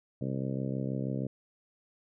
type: harmonic tone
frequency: 66.3 Hz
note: C2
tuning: 23 cents sharp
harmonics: 2 / 3 / 4 / 5 / 6 / 7 / 8 / 9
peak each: -34 / -36 / -38 / -43 / -45 / -44 / -44 / -46 dBFS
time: 0.21-1.27 s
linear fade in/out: 5 ms
effects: none